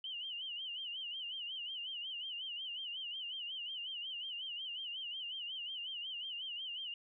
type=tone with vibrato; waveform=sine; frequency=2984 Hz; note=F#7; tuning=14 cents sharp; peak=-40 dBFS; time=0.04-6.94 s; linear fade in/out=2 ms; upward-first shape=sine; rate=5.5 Hz; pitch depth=120 cents each way; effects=none